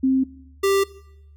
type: tone pair in turn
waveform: sine / square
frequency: 263.6 / 393.2 Hz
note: C4 / G4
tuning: +13 / +5 cents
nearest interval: perfect fifth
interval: 692 cents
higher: second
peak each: -15 / -17 dBFS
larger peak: first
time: 0.03-0.24 / 0.63-0.84 s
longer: neither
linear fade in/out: 10 ms
effects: noise-tail reverb RT60 0.8 s tail -20 dB re dry + added 73 Hz sine -45 dBFS peak until 1.36 s